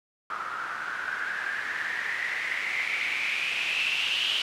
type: noise with low-pass filter sweep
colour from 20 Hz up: blue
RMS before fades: -30 dBFS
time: 0.3-4.42 s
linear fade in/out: 2 ms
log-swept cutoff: 1300 to 3000 Hz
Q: 7.5
effects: none